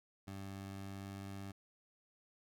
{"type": "tone with pitch glide", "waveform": "20% pulse", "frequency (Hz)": [97.6, 98.22], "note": ["G2", "G2"], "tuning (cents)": [-7, 4], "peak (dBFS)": -40, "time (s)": [0.27, 1.52], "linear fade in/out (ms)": 10, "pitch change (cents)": 11, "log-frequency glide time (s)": [0.65, 1.14], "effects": []}